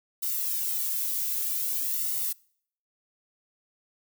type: noise with flanger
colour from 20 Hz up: violet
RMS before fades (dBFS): -29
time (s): 0.22-2.33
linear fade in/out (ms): 10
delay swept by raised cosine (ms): 1.2 to 2.2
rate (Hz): 0.53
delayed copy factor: -0.75
effects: noise-tail reverb RT60 0.6 s tail -25 dB re dry